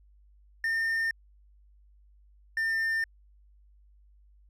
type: tone pair in turn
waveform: triangle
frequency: 1813 / 1801.5 Hz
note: A#6 / A6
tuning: -49 / +40 cents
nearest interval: unison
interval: 11 cents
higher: first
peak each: -24 dBFS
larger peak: neither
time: 0.64-1.11 / 2.57-3.04 s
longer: neither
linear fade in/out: 2 ms
effects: added 50 Hz sine -56 dBFS peak until 4.49 s